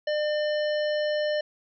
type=harmonic tone; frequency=600 Hz; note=D5; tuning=37 cents sharp; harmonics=1 / 3 / 5 / 7 / 9; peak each=-24 / -34 / -38 / -41 / -43 dBFS; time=0.07-1.41 s; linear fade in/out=5 ms; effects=none